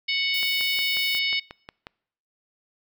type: harmonic tone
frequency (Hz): 740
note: F#5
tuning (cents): 0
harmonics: 3 / 4 / 5 / 6 / 7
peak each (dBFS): -26 / -28 / -30 / -32 / -33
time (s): 0.08-1.4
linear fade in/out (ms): 10
type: noise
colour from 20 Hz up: violet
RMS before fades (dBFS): -36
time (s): 0.34-1.19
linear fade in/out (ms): 2
type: click train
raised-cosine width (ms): 0.3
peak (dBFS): -21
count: 9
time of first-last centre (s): 0.43-1.869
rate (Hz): 5.56
effects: noise-tail reverb RT60 0.7 s tail -26 dB re dry